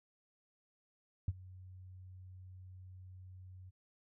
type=tone with ADSR envelope; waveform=sine; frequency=92.5 Hz; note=F#2; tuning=in tune; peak=-28 dBFS; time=1.28-3.71 s; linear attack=3 ms; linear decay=36 ms; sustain=-22 dB; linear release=24 ms; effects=none